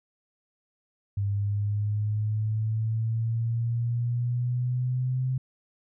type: exponential sweep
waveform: sine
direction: up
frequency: 99.9 to 130 Hz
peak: -24 dBFS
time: 1.17-5.38 s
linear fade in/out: 5 ms
effects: none